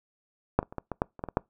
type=clicks; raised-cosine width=1 ms; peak=-6 / -22 / -28 / -18 / -18 / -10 / -28 / -17 / -22 / -8 dBFS; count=10; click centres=0.59 / 0.629 / 0.725 / 0.783 / 0.917 / 1.019 / 1.193 / 1.239 / 1.287 / 1.371 s; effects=noise-tail reverb RT60 0.2 s tail -26 dB re dry